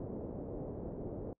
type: low-pass noise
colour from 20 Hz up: white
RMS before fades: -42 dBFS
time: 0-1.33 s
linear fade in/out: 2 ms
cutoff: 510 Hz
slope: 24 dB/octave
effects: noise-tail reverb RT60 0.1 s tail -26 dB re dry